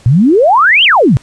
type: exponential two-way sweep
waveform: sine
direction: up then down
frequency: 110 to 3266 to 110 Hz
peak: -4 dBFS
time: 0.06-1.17 s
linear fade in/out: 0 ms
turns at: 0.84 s
effects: pink hiss -42 dBFS RMS until 1.22 s + resampled to 22050 Hz